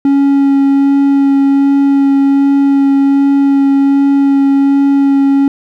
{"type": "tone with vibrato", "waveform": "triangle", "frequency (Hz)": 277.2, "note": "C#4", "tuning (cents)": 0, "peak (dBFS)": -4, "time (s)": [0.05, 5.48], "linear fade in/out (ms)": 2, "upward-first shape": "sine", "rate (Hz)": 1.3, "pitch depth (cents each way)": 9, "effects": []}